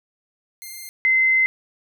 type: tone pair in turn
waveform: 5% pulse / sine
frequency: 2103 / 2062 Hz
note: C7 / C7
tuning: +8 / -26 cents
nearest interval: unison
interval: 34 cents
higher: first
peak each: -24 / -14 dBFS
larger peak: second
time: 0.62-0.89 / 1.05-1.46 s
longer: second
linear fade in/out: 0 ms
effects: none